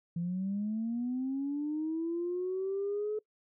sine linear sweep, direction up, 167.4 to 430.4 Hz, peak -30 dBFS, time 0.16-3.19 s, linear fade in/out 5 ms, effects noise-tail reverb RT60 0.1 s tail -23 dB re dry + tanh soft clip ceiling -26 dBFS

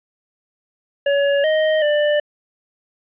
square tone with pitch steps, 564 / 624 / 593 Hz, C#5 / D#5 / D5, +30 / +5 / +17 cents, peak -15 dBFS, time 1.06-2.2 s, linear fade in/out 5 ms, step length 380 ms, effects resampled to 8000 Hz + 9-bit

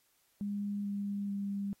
sine tone with pitch steps, 203.3 / 201.5 / 199.81 Hz, G#3 / G3 / G3, -37 / +48 / +33 cents, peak -33 dBFS, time 0.41-1.73 s, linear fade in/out 0 ms, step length 440 ms, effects white hiss -72 dBFS RMS until 1.8 s + AAC 48 kbps

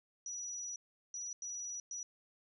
sine tone bursts at uneven times, 5860 Hz, F#8, 18 cents flat, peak -40 dBFS, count 4, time 0.26-0.76 / 1.14-1.33 / 1.42-1.8 / 1.91-2.03 s, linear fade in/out 2 ms, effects none

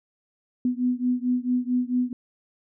sine beating tone pair, 246.9 / 251.4 Hz, B3 / B3, 0 / +31 cents, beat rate 4.5 Hz, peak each -24 / -25 dBFS, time 0.65-2.13 s, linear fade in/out 2 ms, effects none

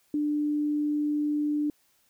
sine tone, 296.7 Hz, D4, 18 cents sharp, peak -24 dBFS, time 0.14-1.7 s, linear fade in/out 2 ms, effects white hiss -67 dBFS RMS until 2.09 s

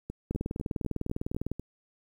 two click trains, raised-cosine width 3 ms, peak -23 / -18 dBFS, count 7 / 25, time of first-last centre 0.1-1.596 / 0.31-1.516 s, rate 4.01 / 19.9 Hz, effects 9-bit

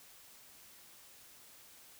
silence, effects white hiss -58 dBFS RMS until 1.99 s

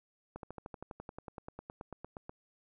slowing click train, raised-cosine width 1 ms, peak -29 dBFS, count 21, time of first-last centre 0.36-2.295 s, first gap 72 ms, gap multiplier 1.03, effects none

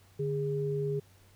sine tone pair together, 146.83 / 410.6 Hz, D3 / G#4, 0 / -20 cents, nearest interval octave + tritone, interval 1780 cents, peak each -32 / -31 dBFS, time 0.19-1 s, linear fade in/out 10 ms, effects added 96 Hz sine -59 dBFS peak until 1.35 s + pink hiss -63 dBFS RMS until 1.35 s

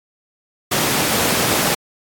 pink high-pass noise, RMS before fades -18 dBFS, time 0.71-1.75 s, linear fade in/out 10 ms, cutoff 160 Hz, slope 12 dB/octave, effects AAC 64 kbps

